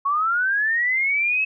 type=linear sweep; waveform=sine; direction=up; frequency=1093 to 2600 Hz; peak=-18 dBFS; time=0.05-1.45 s; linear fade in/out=10 ms; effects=none